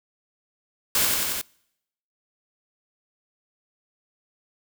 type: noise with echo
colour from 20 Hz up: white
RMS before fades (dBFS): -21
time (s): 0.95-1.05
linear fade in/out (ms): 2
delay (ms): 91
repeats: 4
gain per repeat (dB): -2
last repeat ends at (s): 1.414
effects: noise-tail reverb RT60 0.8 s tail -26 dB re dry